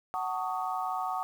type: chord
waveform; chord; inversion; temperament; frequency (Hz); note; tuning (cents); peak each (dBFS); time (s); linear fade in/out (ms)
sine; D# half-diminished seventh; first; just; 746.7 / 896 / 1120.1 / 1244.5; F#5 / A5 / C#6 / D#6; +16 / +31 / +18 / 0; -33 / -37 / -36 / -37; 0.14-1.23; 0
effects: 9-bit